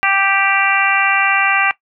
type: harmonic tone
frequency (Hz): 392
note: G4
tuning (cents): 0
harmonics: 2 / 3 / 4 / 5 / 6 / 7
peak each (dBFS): -19 / -19 / -19 / -19 / -19 / -19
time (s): 0.03-1.71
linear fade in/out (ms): 0
effects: noise-tail reverb RT60 0.1 s tail -18 dB re dry